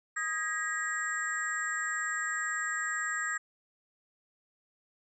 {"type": "tone cluster", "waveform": "sine", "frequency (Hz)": [1248, 1638, 1900, 7570], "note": ["D#6", "G#6", "A#6", "A#8"], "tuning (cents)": [5, -24, 33, 26], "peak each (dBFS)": [-38, -35, -34, -39], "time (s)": [0.16, 3.38], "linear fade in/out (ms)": 10, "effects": []}